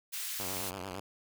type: high-pass noise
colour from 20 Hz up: white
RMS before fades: -38 dBFS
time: 0.12-0.71 s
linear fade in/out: 20 ms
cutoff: 1700 Hz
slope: 12 dB/octave
type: tone with vibrato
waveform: 5% pulse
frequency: 94 Hz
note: F#2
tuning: 28 cents sharp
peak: -28 dBFS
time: 0.39-1 s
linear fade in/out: 5 ms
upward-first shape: triangle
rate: 8.9 Hz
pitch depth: 130 cents each way
type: click train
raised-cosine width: 0.3 ms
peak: -29 dBFS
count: 15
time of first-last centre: 0.5-0.984 s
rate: 28.9 Hz
effects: none